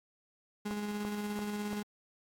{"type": "tone with tremolo", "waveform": "35% pulse", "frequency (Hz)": 207.7, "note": "G#3", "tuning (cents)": 0, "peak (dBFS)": -32, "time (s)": [0.65, 1.83], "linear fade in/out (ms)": 10, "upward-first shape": "square", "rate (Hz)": 17, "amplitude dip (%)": 25}
{"type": "click train", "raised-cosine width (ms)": 1, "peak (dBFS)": -26, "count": 4, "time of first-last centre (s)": [0.71, 1.73], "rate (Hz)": 2.94}
{"effects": ["AAC 64 kbps"]}